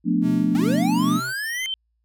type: chord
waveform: sine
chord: B half-diminished seventh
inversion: second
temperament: equal with one note detuned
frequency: 178.18 / 220 / 246.9 / 293.7 Hz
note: F3 / A3 / B3 / D4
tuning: +35 / 0 / 0 / 0 cents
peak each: -23 dBFS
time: 0.04-1.21 s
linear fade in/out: 50 ms
type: tone with tremolo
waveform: square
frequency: 127.9 Hz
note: C3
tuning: 39 cents flat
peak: -30 dBFS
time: 0.21-1.34 s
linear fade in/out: 50 ms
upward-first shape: sine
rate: 2.5 Hz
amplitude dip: 60%
type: linear sweep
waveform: square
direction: up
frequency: 250 to 2112 Hz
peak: -26 dBFS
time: 0.55-1.66 s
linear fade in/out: 0 ms
type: tone with exponential growth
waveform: sine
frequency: 3100 Hz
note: G7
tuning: 20 cents flat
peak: -22 dBFS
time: 1.18-1.74 s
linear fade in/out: 1 ms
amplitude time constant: 120 ms
effects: added 57 Hz sine -67 dBFS peak until 2.04 s